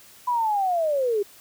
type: linear sweep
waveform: sine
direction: down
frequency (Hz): 1000 to 391.7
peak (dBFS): -20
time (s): 0.27-1.23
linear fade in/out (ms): 10
effects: white hiss -50 dBFS RMS until 1.4 s